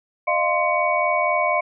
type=tone cluster; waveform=sine; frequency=611 / 695 / 1044 / 2250 Hz; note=D#5 / F5 / C6 / C#7; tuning=-32 / -9 / -4 / +25 cents; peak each=-23 dBFS; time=0.27-1.61 s; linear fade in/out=10 ms; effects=none